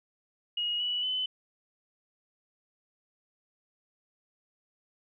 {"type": "tone with pitch steps", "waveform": "sine", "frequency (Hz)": [2886, 2946, 3024], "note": ["F#7", "F#7", "F#7"], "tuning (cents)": [-44, -8, 37], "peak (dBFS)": -28, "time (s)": [0.57, 1.26], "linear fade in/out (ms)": 5, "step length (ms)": 230, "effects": []}